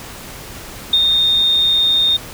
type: tone with ADSR envelope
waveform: sine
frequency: 3666 Hz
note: A#7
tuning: 30 cents flat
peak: -8 dBFS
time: 0.93-2.17 s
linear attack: 4 ms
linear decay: 47 ms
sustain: -3 dB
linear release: 9 ms
effects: pink hiss -33 dBFS RMS until 2.33 s